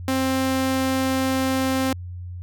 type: tone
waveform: sawtooth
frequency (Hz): 263.5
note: C4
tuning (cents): +12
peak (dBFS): -16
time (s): 0.08-1.93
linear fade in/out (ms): 2
effects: added 89 Hz sine -31 dBFS peak until 2.42 s